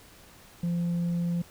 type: tone with tanh clipping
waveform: sine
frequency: 172.4 Hz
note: F3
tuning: 22 cents flat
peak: -26 dBFS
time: 0.63-1.42 s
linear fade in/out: 5 ms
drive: 2 dB
effects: pink hiss -53 dBFS RMS until 1.5 s